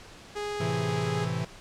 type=tone; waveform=sawtooth; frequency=414.2 Hz; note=G#4; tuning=5 cents flat; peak=-27 dBFS; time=0.35-1.26 s; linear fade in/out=20 ms
type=chord; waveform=45% pulse; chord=A minor; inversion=none; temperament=equal; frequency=110 / 130.81 / 164.81 Hz; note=A2 / C3 / E3; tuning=0 / 0 / 0 cents; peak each=-33 / -33 / -31 dBFS; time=0.6-1.45 s; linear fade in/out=5 ms
effects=pink hiss -48 dBFS RMS until 1.6 s + low-pass 7000 Hz 12 dB/octave